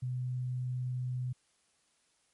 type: tone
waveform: sine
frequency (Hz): 126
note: B2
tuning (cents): +35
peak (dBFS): -32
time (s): 0.02-1.33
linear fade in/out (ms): 10
effects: white hiss -72 dBFS RMS until 2.33 s + MP3 48 kbps